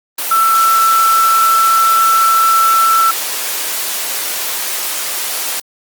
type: tone in noise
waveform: sine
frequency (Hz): 1332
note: E6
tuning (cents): +18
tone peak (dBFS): -8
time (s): 0.31-3.11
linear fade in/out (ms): 5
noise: white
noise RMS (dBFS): -19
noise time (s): 0.18-5.6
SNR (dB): +8
effects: high-pass 400 Hz 12 dB/octave + Opus 32 kbps